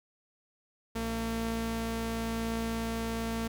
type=tone pair together; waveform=sawtooth; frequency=57.01 / 227.1 Hz; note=A#1 / A#3; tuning=-38 / -45 cents; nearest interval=2 octaves; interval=2393 cents; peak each=-34 / -28 dBFS; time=0.95-3.48 s; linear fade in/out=10 ms; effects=none